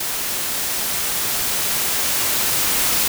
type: noise with level ramp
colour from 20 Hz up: white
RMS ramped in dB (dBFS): -24 to -18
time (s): 0-3.08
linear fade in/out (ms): 5
effects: none